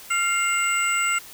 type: tone cluster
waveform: sine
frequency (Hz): 1377 / 2121 / 2792 / 7850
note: F6 / C7 / F7 / B8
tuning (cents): -25 / +23 / -1 / -11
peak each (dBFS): -24 / -24 / -28 / -27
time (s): 0.1-1.19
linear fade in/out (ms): 10
effects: white hiss -43 dBFS RMS until 1.33 s